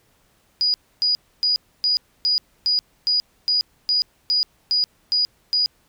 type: tone bursts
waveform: sine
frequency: 4911 Hz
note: D#8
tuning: 23 cents flat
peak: -16 dBFS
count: 13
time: 0.61-5.66 s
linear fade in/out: 0 ms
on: 130 ms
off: 280 ms
effects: pink hiss -61 dBFS RMS until 5.88 s